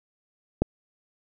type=click; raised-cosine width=2 ms; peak=-7 dBFS; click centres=0.62 s; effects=none